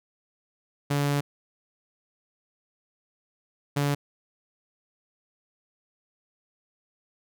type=tone bursts at uneven times; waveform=sawtooth; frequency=143.2 Hz; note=D3; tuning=43 cents flat; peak=-19 dBFS; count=2; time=0.9-1.21 / 3.76-3.95 s; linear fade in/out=10 ms; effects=none